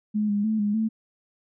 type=tone with pitch steps; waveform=sine; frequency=211.4 / 204.6 / 218.4 / 206.6 / 220.9 Hz; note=G#3 / G#3 / A3 / G#3 / A3; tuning=+31 / -26 / -13 / -9 / +7 cents; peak=-21 dBFS; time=0.14-0.89 s; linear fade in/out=20 ms; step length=150 ms; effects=none